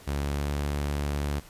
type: tone with pitch glide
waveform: sawtooth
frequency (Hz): 71.2 to 72.24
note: C#2 to D2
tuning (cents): +47 to -28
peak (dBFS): -23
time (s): 0.07-1.4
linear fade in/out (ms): 10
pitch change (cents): +25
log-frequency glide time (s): 0.25-0.52
effects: pink hiss -51 dBFS RMS until 1.49 s + resampled to 32000 Hz